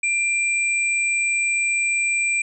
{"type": "tone pair together", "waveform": "sine", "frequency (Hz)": [2377, 7986], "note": ["D7", "B8"], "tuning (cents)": [20, 18], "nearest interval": "octave + major sixth", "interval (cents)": 2098, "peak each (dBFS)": [-19, -26], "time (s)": [0.03, 2.42], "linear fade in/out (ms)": 5, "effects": []}